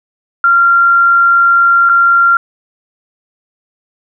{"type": "tone with dropouts", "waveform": "sine", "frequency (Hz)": 1382, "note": "F6", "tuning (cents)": -19, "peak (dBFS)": -5, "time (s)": [0.44, 2.37], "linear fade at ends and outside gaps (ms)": 2, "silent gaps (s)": [1.891, 1.895], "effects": []}